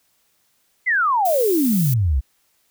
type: exponential sweep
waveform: sine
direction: down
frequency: 2107 to 59.8 Hz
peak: -15 dBFS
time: 0.86-2.21 s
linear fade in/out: 20 ms
type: noise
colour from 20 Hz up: violet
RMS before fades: -27 dBFS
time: 1.25-1.94 s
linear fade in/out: 5 ms
effects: white hiss -64 dBFS RMS until 2.7 s